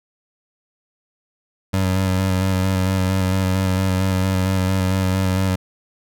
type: tone with vibrato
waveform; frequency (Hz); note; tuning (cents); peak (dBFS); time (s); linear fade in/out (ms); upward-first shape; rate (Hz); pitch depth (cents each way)
25% pulse; 94.2; F#2; +32; -13; 1.73-5.56; 10; square; 4.4; 21
effects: none